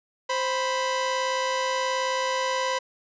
sawtooth tone pair together, 523.3 / 987.9 Hz, C5 / B5, 0 / 0 cents, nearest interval major seventh, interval 1100 cents, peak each -23 dBFS, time 0.29-2.79 s, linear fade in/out 10 ms, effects resampled to 16000 Hz

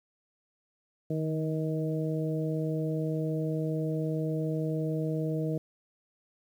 harmonic tone with a mistuned harmonic, 157.8 Hz, D#3, 25 cents sharp, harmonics 1 / 2 / 3 / 4, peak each -30 / -34 / -35 / -39 dBFS, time 1.1-5.58 s, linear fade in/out 5 ms, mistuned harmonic 1, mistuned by -22 cents, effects 10-bit

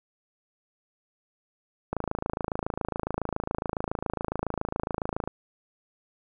click train, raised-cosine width 1 ms, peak -14 dBFS, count 92, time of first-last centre 1.93-5.276 s, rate 27.2 Hz, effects none

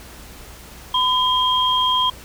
sine tone pair together, 1010 / 3220 Hz, B5 / G7, +39 / +46 cents, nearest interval octave + minor sixth, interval 2007 cents, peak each -18 dBFS, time 0.94-2.1 s, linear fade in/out 5 ms, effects added 60 Hz sine -44 dBFS peak until 2.24 s + pink hiss -41 dBFS RMS until 2.24 s

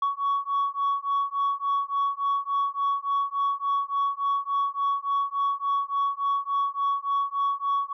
sine beating tone pair, 1118 / 1121.5 Hz, C#6 / C#6, +14 / +20 cents, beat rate 3.5 Hz, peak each -25 dBFS, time 0.02-7.93 s, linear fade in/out 5 ms, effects tanh soft clip ceiling -19 dBFS

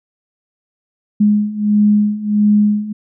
sine beating tone pair, 207.7 / 209.2 Hz, G#3 / G#3, 0 / +13 cents, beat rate 1.5 Hz, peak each -15 / -12 dBFS, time 1.2-2.93 s, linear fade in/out 10 ms, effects none

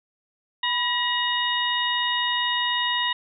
sine tone cluster, 988 / 1909 / 2894 / 3712 Hz, B5 / A#6 / F#7 / A#7, 0 / +41 / -39 / -8 cents, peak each -27 dBFS, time 0.63-3.13 s, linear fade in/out 5 ms, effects none

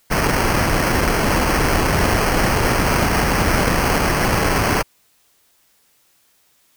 pink noise with sample-and-hold, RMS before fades -17 dBFS, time 0.1-4.83 s, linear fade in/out 20 ms, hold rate 3675 Hz, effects white hiss -59 dBFS RMS until 6.76 s

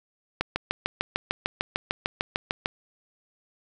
click train, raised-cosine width 0.3 ms, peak -8 dBFS, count 16, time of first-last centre 0.41-2.659 s, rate 6.67 Hz, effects none

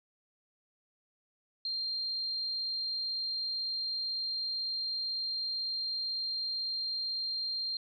sine tone, 4186 Hz, C8, in tune, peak -32 dBFS, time 1.65-7.77 s, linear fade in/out 2 ms, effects none

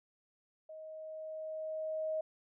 sine tone with level ramp, 629 Hz, D#5, 19 cents sharp, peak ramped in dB -46 to -32 dBFS, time 0.69-2.21 s, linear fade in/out 5 ms, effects none

